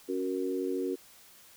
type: chord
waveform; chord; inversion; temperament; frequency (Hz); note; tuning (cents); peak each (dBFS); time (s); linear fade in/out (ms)
sine; F# major; second; equal; 277.2 / 370 / 466.2; C#4 / F#4 / A#4; 0 / 0 / 0; -34 / -32 / -36; 0.08-0.96; 20
effects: white hiss -56 dBFS RMS until 1.56 s